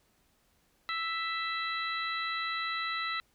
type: harmonic tone with a mistuned harmonic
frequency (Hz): 660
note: E5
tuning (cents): +2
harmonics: 2 / 3 / 4 / 5 / 6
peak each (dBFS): -35 / -36 / -42 / -47 / -38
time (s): 0.89-3.2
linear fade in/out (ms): 0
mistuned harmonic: 5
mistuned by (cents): -29
effects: pink hiss -70 dBFS RMS until 3.34 s